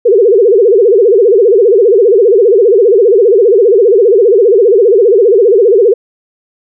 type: tone with vibrato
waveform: sine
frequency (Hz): 430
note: A4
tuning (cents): -40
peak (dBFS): -3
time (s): 0.05-5.94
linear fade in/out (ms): 10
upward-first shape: sine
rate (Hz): 15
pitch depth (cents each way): 230
effects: none